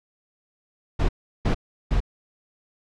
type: noise bursts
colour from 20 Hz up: brown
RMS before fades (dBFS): -20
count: 3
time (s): 0.99-2.004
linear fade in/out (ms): 10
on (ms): 98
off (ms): 360
effects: low-pass 5000 Hz 12 dB/octave